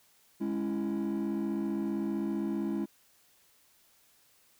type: chord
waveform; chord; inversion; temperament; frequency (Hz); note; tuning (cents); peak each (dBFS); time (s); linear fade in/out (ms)
triangle; C# minor; second; just; 207.9 / 277.2 / 332.6; G#3 / C#4 / E4; +2 / 0 / +16; -30 / -33 / -31; 0.4-2.86; 20
effects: tanh soft clip ceiling -24 dBFS + white hiss -65 dBFS RMS until 4.59 s